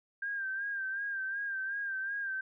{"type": "tone with vibrato", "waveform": "sine", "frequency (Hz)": 1591, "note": "G6", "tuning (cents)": 25, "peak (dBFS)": -33, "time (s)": [0.22, 2.41], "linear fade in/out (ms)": 5, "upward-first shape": "sine", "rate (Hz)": 2.7, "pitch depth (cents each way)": 54, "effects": []}